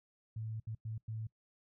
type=tone bursts at uneven times; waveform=sine; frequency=110.5 Hz; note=A2; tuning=8 cents sharp; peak=-38 dBFS; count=4; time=0.36-0.6 / 0.67-0.75 / 0.85-0.98 / 1.08-1.27 s; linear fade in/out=5 ms; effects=noise-tail reverb RT60 0.1 s tail -23 dB re dry